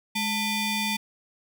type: ring-modulated tone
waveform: 20% pulse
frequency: 1100 Hz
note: C#6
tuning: 14 cents flat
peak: -17 dBFS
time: 0.15-0.97 s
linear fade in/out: 10 ms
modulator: 1310 Hz
effects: none